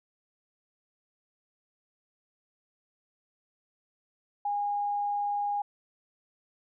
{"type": "tone", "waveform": "sine", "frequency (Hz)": 818, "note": "G#5", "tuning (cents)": -26, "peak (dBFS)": -27, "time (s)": [4.45, 5.62], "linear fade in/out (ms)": 5, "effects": []}